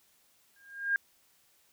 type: tone with exponential growth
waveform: sine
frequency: 1614 Hz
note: G#6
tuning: 50 cents flat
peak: -22 dBFS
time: 0.56-0.96 s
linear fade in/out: 1 ms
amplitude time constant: 85 ms
effects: white hiss -67 dBFS RMS until 1.72 s